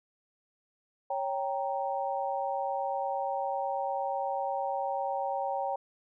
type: chord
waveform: sine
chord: G diminished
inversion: second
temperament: equal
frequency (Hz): 554.4 / 784 / 932.3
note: Db5 / G5 / Bb5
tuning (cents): 0 / 0 / 0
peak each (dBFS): -34 / -32 / -36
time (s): 1.1-5.76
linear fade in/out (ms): 5
effects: none